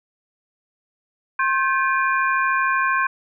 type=tone cluster; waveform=sine; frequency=1068 / 1554 / 1707 / 2419 Hz; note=C6 / G6 / G#6 / D#7; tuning=+35 / -16 / +47 / -49 cents; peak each=-20 / -21 / -29 / -28 dBFS; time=1.39-3.07 s; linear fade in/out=5 ms; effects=none